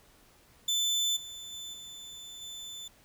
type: tone with level steps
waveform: 30% pulse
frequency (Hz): 3520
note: A7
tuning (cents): 0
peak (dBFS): -24 / -39 / -37 / -41 / -38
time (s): 0.68-2.88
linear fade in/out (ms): 5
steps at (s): 1.16 / 1.52 / 1.73 / 2.41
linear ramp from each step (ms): 10
effects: pink hiss -61 dBFS RMS until 3.04 s